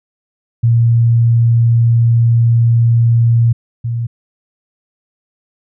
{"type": "tone pair in turn", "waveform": "sine", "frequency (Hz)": [116.7, 117.3], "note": ["A#2", "A#2"], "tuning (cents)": [2, 11], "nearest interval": "unison", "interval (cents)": 9, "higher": "second", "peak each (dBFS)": [-7, -15], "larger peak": "first", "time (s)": [[0.63, 3.53], [3.84, 4.07]], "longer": "first", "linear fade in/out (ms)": 10, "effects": []}